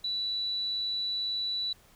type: tone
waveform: sine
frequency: 3951 Hz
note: B7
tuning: in tune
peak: -29 dBFS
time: 0.04-1.73 s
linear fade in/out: 5 ms
effects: pink hiss -60 dBFS RMS until 1.95 s